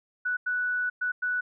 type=tone bursts at uneven times; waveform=sine; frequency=1480 Hz; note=F#6; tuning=in tune; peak=-25 dBFS; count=4; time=0.25-0.37 / 0.46-0.9 / 1.01-1.12 / 1.22-1.41 s; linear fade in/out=10 ms; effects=none